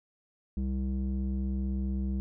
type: tone with low-pass filter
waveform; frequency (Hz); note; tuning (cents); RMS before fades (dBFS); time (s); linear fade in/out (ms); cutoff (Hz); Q
square; 65.41; C2; 0; -31; 0.57-2.2; 0; 240; 2.8
effects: none